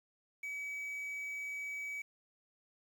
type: tone with quantisation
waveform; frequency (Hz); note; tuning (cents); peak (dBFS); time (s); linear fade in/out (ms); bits
triangle; 2279; C#7; +47; -37; 0.43-2.02; 5; 10
effects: none